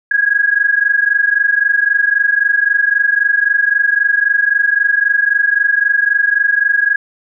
sine tone pair together, 1637.4 / 1661.2 Hz, G#6 / G#6, -25 / 0 cents, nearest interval unison, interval 25 cents, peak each -13 dBFS, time 0.11-6.96 s, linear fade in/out 5 ms, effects none

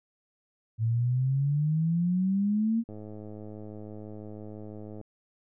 sine exponential sweep, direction up, 110.4 to 233.1 Hz, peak -23 dBFS, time 0.78-2.84 s, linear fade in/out 50 ms
click train, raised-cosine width 2 ms, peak -30 dBFS, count 226, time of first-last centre 2.89-5.013 s, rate 106 Hz
effects none

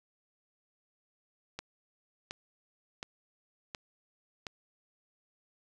click train, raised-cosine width 0.2 ms, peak -21 dBFS, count 5, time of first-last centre 1.59-4.468 s, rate 1.39 Hz, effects none

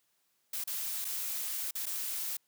blue noise with dropouts, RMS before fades -36 dBFS, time 0.53-2.37 s, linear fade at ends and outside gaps 5 ms, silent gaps 0.64-0.674 / 1.046-1.05 / 1.71-1.752 / 1.858-1.864 s, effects white hiss -75 dBFS RMS until 2.47 s + high-pass 100 Hz 12 dB/octave

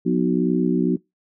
harmonic tone with a mistuned harmonic, 62 Hz, B1, 7 cents sharp, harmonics 3 / 4 / 5 / 6, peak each -21 / -22 / -23 / -24 dBFS, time 0.05-0.97 s, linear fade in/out 20 ms, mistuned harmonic 3, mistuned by -61 cents, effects noise-tail reverb RT60 0.2 s tail -24 dB re dry

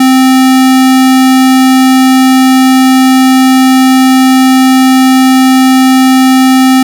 square tone, 260.8 Hz, C4, 5 cents flat, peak -3 dBFS, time 0-6.83 s, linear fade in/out 5 ms, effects none

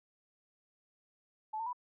sine tone with pitch steps, 866 / 902 / 985 Hz, A5 / A5 / B5, -28 / +43 / -5 cents, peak -35 dBFS, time 1.53-1.731 s, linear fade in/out 10 ms, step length 67 ms, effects none

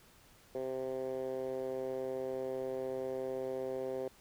10% pulse tone with band-pass filter, 130.81 Hz, C3, in tune, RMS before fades -38 dBFS, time 0.55-4.08 s, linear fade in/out 2 ms, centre 460 Hz, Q 3.9, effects pink hiss -62 dBFS RMS until 4.2 s

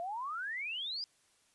sine exponential sweep, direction up, 667 to 5040 Hz, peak -36 dBFS, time 0-1.04 s, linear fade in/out 0 ms, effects white hiss -70 dBFS RMS until 1.54 s + resampled to 24000 Hz

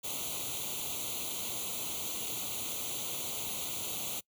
white noise with comb filter, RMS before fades -37 dBFS, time 0.03-4.21 s, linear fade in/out 20 ms, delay 0.29 ms, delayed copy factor +0.95, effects noise-tail reverb RT60 0.1 s tail -24 dB re dry + high-pass 60 Hz 12 dB/octave

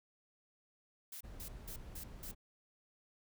blue noise bursts, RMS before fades -48 dBFS, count 5, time 1.12-2.315 s, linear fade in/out 5 ms, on 87 ms, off 190 ms
brown noise, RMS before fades -50 dBFS, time 1.23-2.35 s, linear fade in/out 20 ms
effects none

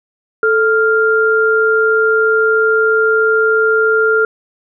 sine tone pair together, 440 / 1396.9 Hz, A4 / F6, 0 / 0 cents, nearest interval octave + minor sixth, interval 2000 cents, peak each -12 dBFS, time 0.43-4.25 s, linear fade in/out 2 ms, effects none

